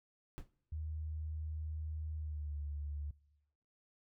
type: noise with exponential decay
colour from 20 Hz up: brown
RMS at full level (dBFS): -40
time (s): 0.38-0.5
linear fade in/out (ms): 0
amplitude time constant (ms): 26
type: tone with pitch glide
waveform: sine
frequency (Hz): 77.78 to 72.99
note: D#2 to D2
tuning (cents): 0 to -10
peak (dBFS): -38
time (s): 0.72-3.11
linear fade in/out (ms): 5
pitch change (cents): -110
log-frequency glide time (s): 2.16-2.57
effects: noise-tail reverb RT60 1.0 s tail -23 dB re dry